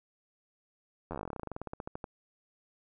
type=slowing click train; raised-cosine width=1 ms; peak=-24 dBFS; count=26; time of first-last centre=1.11-2.042 s; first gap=11 ms; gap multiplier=1.09; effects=none